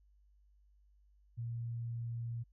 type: tone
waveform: sine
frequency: 117.1 Hz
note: A#2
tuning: 8 cents sharp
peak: -37 dBFS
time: 1.37-2.44 s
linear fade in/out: 20 ms
effects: added 50 Hz sine -64 dBFS peak until 2.52 s